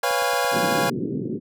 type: chord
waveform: 25% pulse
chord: C# dominant seventh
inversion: third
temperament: equal with one note detuned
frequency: 493.9 / 554.4 / 698.5 / 817.8 Hz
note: B4 / C#5 / E#5 / G#5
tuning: 0 / 0 / 0 / -27 cents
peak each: -22 dBFS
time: 0.03-0.9 s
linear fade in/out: 5 ms
type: click train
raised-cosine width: 1 ms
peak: -27 dBFS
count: 7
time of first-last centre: 0.11-0.783 s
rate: 8.91 Hz
type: band-pass noise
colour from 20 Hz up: white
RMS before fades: -27 dBFS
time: 0.51-1.4 s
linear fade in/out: 50 ms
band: 120 to 390 Hz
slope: 48 dB/octave
effects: none